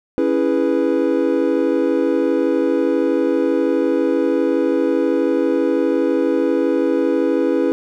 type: chord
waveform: triangle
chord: C# minor seventh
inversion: none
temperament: equal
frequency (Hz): 277.2 / 329.6 / 415.3 / 493.9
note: C#4 / E4 / G#4 / B4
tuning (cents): 0 / 0 / 0 / 0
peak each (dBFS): -18 / -17 / -20 / -18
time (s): 0.18-7.72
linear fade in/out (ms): 0
effects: none